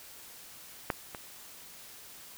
clicks, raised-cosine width 0.5 ms, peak -13 / -24 dBFS, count 2, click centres 0.902 / 1.148 s, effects white hiss -50 dBFS RMS until 2.37 s

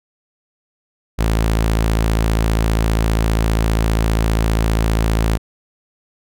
sawtooth tone, 55 Hz, A1, in tune, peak -10 dBFS, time 1.18-5.38 s, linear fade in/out 20 ms, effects none

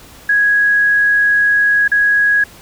sine tone with dropouts, 1661.2 Hz, G#6, in tune, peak -9 dBFS, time 0.29-2.44 s, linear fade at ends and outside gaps 5 ms, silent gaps 1.879-1.916 s, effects pink hiss -40 dBFS RMS until 2.61 s

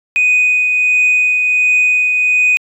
sine tone with tremolo, 2491 Hz, D#7, 1 cent sharp, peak -6 dBFS, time 0.16-2.57 s, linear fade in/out 0 ms, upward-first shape triangle, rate 1.4 Hz, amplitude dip 40%, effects tanh soft clip ceiling -6 dBFS

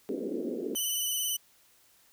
white band-pass noise, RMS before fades -34 dBFS, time 0.09-0.75 s, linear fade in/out 0 ms, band 220 to 470 Hz, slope 48 dB/octave
10% pulse tone with vibrato, 2995 Hz, F#7, 20 cents sharp, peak -21 dBFS, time 0.75-1.37 s, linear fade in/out 10 ms, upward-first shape triangle, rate 18 Hz, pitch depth 38 cents each way
effects white hiss -63 dBFS RMS until 2.12 s

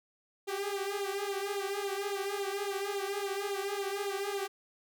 sawtooth tone with flanger, 398.4 Hz, G4, 28 cents sharp, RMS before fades -35 dBFS, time 0.47-4.48 s, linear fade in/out 20 ms, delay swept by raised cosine 0.26 to 4.66 ms, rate 3.6 Hz, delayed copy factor +0.8, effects none

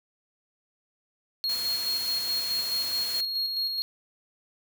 triangle tone with tremolo, 4284 Hz, C8, 40 cents sharp, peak -24 dBFS, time 1.44-3.82 s, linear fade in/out 0 ms, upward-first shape square, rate 4.7 Hz, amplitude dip 35%
white noise, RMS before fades -37 dBFS, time 1.49-3.21 s, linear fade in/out 5 ms
effects none

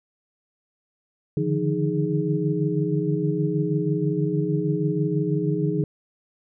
sine tone cluster, 145.9 / 152.2 / 171.4 / 310.1 / 415.5 Hz, D3 / D#3 / F3 / D#4 / G#4, -11 / -38 / -32 / -6 / +1 cents, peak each -27 dBFS, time 1.37-5.84 s, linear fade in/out 2 ms, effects none

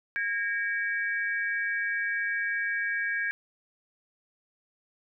sine tone cluster, 1632 / 1837 / 2291 Hz, G#6 / A#6 / D7, -31 / -26 / -44 cents, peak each -28 / -35 / -35 dBFS, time 0.16-3.31 s, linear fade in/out 0 ms, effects none

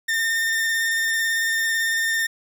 40% pulse tone with vibrato, 1813 Hz, A#6, 49 cents flat, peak -19 dBFS, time 0.08-2.27 s, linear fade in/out 10 ms, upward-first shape square, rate 18 Hz, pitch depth 13 cents each way, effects 9-bit

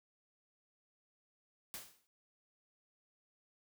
white noise with exponential decay, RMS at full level -43 dBFS, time 1.74-2.07 s, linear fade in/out 0 ms, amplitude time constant 70 ms, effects none

